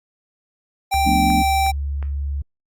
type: tone with pitch glide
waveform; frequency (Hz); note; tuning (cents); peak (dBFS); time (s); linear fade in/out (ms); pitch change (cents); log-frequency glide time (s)
square; 784 to 779; G5 to G5; 0 to -11; -17; 0.91-1.72; 20; -11; 1.08-1.18
type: click train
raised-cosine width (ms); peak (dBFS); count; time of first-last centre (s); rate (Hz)
0.5; -21; 4; 0.94-2.027; 2.76
type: tone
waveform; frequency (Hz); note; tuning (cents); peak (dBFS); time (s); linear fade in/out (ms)
sine; 70.5; C#2; +30; -21; 0.94-2.42; 5
type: chord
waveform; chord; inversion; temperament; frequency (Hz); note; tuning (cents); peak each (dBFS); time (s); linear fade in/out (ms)
sine; B half-diminished seventh; second; equal; 174.61 / 220 / 246.9 / 293.7; F3 / A3 / B3 / D4; 0 / 0 / 0 / 0; -23; 1.05-1.43; 20
effects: Opus 48 kbps